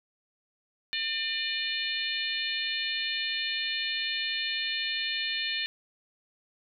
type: harmonic tone with a mistuned harmonic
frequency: 601 Hz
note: D5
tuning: 40 cents sharp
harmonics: 3 / 4 / 5 / 6 / 7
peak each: -35 / -35 / -35 / -35 / -35 dBFS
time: 0.93-5.66 s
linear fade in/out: 0 ms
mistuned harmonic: 5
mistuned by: -31 cents
effects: none